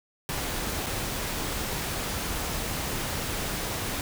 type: noise with dropouts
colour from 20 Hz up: pink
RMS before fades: -31 dBFS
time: 0.29-4.01 s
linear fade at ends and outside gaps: 1 ms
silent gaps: 0.862-0.866 s
effects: none